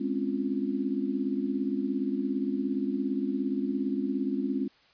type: chord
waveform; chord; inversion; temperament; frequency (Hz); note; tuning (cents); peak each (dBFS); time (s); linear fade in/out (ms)
sine; Db major seventh; second; just; 207.9 / 259.9 / 277.2 / 346.5; Ab3 / C4 / Db4 / F4; +2 / -11 / 0 / -14; -33 / -31 / -31 / -36; 0-4.68; 10
effects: white hiss -61 dBFS RMS until 4.93 s + resampled to 11025 Hz